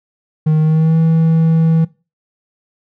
triangle tone with pitch glide, 155.56 to 162.35 Hz, D#3 to E3, 0 to -26 cents, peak -7 dBFS, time 0.46-1.85 s, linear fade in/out 10 ms, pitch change +74 cents, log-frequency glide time 0.61-0.97 s, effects noise-tail reverb RT60 0.3 s tail -21 dB re dry

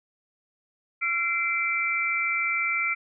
sine tone cluster, 1360 / 2073 / 2333 Hz, F6 / C7 / D7, -46 / -17 / -12 cents, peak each -30 / -28 / -26 dBFS, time 1.01-2.95 s, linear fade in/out 20 ms, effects none

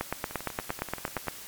two click trains, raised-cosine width 0.5 ms, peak -23 / -13 dBFS, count 11 / 12, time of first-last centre 0.31-1.272 / 0.01-1.283 s, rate 10.4 / 8.64 Hz, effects white hiss -44 dBFS RMS until 1.47 s + MP3 96 kbps

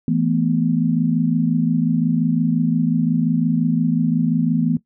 sine chord, E suspended fourth, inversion none, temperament equal with one note detuned, 164.81 / 220 / 245.7 Hz, E3 / A3 / B3, 0 / 0 / -9 cents, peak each -19 / -21 / -19 dBFS, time 0.08-4.77 s, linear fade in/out 2 ms, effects noise-tail reverb RT60 0.1 s tail -17 dB re dry

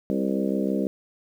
harmonic tone with a mistuned harmonic, 66.4 Hz, C2, 26 cents sharp, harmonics 3 / 4 / 5 / 6 / 7 / 8 / 9, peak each -26 / -28 / -30 / -32 / -33 / -34 / -35 dBFS, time 0.1-0.87 s, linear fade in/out 0 ms, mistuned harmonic 7, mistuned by +19 cents, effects 9-bit

